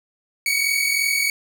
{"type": "tone pair together", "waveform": "sawtooth", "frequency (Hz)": [2225, 2268], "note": ["C#7", "C#7"], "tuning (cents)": [6, 39], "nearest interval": "unison", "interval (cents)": 33, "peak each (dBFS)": -18, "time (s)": [0.46, 1.3], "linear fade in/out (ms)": 2, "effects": []}